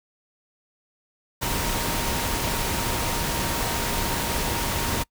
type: tone in noise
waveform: sine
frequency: 933 Hz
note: A#5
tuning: 1 cent sharp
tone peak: -34 dBFS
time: 1.41-5.04 s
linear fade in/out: 20 ms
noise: pink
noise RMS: -26 dBFS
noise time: 1.41-5.04 s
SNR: -11 dB
effects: noise-tail reverb RT60 0.1 s tail -24 dB re dry